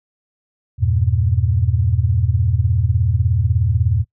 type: chord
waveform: sine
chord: E diminished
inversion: none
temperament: just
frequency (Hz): 82.41 / 98.89 / 118.67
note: E2 / G2 / Bb2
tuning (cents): 0 / +16 / +31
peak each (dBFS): -18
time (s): 0.78-4.05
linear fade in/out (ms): 50
effects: noise-tail reverb RT60 0.1 s tail -23 dB re dry